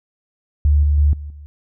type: tone with level steps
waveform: sine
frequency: 73.3 Hz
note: D2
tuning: 3 cents flat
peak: -10 / -12 / -10 / -27 / -34 dBFS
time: 0.65-1.46 s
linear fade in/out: 0 ms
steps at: 0.83 / 0.98 / 1.13 / 1.3 s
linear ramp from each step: 2 ms
effects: none